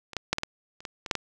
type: clicks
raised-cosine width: 0.2 ms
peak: -23 / -11 / -6 / -11 / -12 / -29 / -17 / -19 / -6 / -11 dBFS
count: 10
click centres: 0.133 / 0.167 / 0.33 / 0.384 / 0.434 / 0.805 / 0.852 / 1.062 / 1.112 / 1.153 s
effects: none